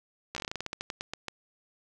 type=slowing click train; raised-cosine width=0.2 ms; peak=-17 dBFS; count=17; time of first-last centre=0.35-1.283 s; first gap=14 ms; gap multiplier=1.17; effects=none